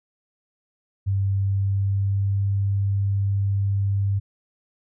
sine tone with pitch glide, 98 to 99.2 Hz, G2 to G2, 0 to +21 cents, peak -19 dBFS, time 1.06-4.2 s, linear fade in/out 20 ms, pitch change +21 cents, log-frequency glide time 1.36-2.48 s, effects none

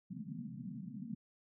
white band-pass noise, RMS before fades -45 dBFS, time 0.1-1.15 s, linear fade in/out 10 ms, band 130 to 250 Hz, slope 96 dB/octave, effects none

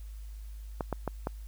clicks, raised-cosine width 1 ms, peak -17 dBFS, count 4, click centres 0.808 / 0.927 / 1.077 / 1.271 s, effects added 52 Hz sine -40 dBFS peak until 1.47 s + white hiss -62 dBFS RMS until 1.47 s

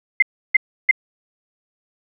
sine tone bursts, 2084 Hz, C7, 7 cents flat, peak -8 dBFS, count 3, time 0.2-0.912 s, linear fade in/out 5 ms, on 24 ms, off 320 ms, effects none

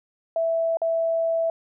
sine tone with dropouts, 659.3 Hz, E5, in tune, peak -20 dBFS, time 0.36-1.5 s, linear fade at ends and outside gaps 2 ms, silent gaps 0.771-0.817 s, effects none

